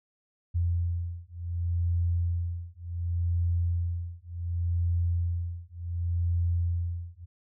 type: beating tone pair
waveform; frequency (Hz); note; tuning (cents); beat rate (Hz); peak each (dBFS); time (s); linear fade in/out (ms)
sine; 85.8 / 86.48; F2 / F2; -30 / -16; 0.68; -29; 0.54-7.26; 20
effects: none